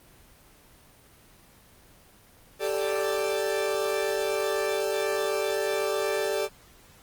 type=chord; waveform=40% pulse; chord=G suspended second; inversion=none; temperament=equal; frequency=392 / 440 / 587.3 Hz; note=G4 / A4 / D5; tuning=0 / 0 / 0 cents; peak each=-29 dBFS; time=2.59-6.49 s; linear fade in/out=50 ms; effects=pink hiss -55 dBFS RMS until 7.02 s + Opus 24 kbps